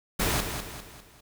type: noise with echo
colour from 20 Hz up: pink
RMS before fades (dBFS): -26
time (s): 0.19-0.41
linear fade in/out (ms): 10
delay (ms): 200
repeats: 4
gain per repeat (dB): -7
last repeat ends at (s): 1.21
effects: none